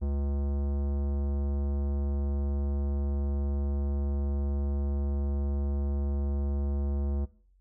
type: tone with tanh clipping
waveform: sine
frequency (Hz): 70.5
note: C#2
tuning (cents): +30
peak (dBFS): -29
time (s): 0.01-7.26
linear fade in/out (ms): 20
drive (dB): 17
effects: noise-tail reverb RT60 0.5 s tail -20 dB re dry + added 46 Hz sine -60 dBFS peak until 7.6 s